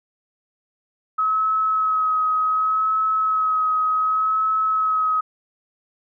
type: tone with vibrato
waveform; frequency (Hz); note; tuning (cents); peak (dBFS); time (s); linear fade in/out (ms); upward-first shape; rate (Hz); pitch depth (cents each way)
sine; 1279; D#6; +47; -17; 1.18-5.21; 10; sine; 0.67; 19
effects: none